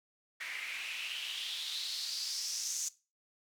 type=noise with band-pass filter sweep; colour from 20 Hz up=white; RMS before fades=-39 dBFS; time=0.4-2.89 s; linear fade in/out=10 ms; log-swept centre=2000 to 6600 Hz; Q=4.6; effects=noise-tail reverb RT60 0.3 s tail -19 dB re dry